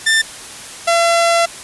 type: tone pair in turn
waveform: sawtooth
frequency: 1787 / 677.9 Hz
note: A6 / E5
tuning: +26 / +48 cents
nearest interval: octave + perfect fourth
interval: 1678 cents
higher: first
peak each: -7 dBFS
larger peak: neither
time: 0.06-0.22 / 0.87-1.46 s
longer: second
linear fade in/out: 10 ms
effects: white hiss -32 dBFS RMS until 1.63 s + resampled to 24000 Hz